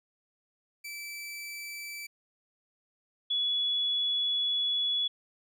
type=tone pair in turn; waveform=sawtooth / sine; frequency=2320 / 3396 Hz; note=D7 / G#7; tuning=-22 / +38 cents; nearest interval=perfect fifth; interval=660 cents; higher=second; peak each=-35 / -26 dBFS; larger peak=second; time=0.84-2.07 / 3.3-5.08 s; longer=second; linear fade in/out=10 ms; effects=none